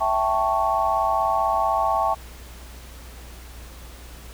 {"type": "chord", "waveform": "sine", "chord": "A dominant seventh", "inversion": "second", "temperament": "equal", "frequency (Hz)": [659.3, 784, 880, 1108.7], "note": ["E5", "G5", "A5", "C#6"], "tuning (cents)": [0, 0, 0, 0], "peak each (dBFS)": [-25, -24, -24, -24], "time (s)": [0, 2.15], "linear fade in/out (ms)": 20, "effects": ["added 60 Hz sine -40 dBFS peak until 4.33 s", "pink hiss -45 dBFS RMS until 4.33 s"]}